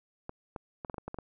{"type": "clicks", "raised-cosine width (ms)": 1, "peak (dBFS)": -24, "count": 9, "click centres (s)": [0.294, 0.562, 0.848, 0.898, 0.943, 0.982, 1.08, 1.144, 1.187], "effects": []}